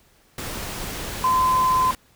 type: tone in noise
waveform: sine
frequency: 1026 Hz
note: C6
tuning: 34 cents flat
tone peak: -16 dBFS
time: 1.24-1.91 s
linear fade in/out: 2 ms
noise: pink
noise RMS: -31 dBFS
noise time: 0.38-1.95 s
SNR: +12 dB
effects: pink hiss -58 dBFS RMS until 2.15 s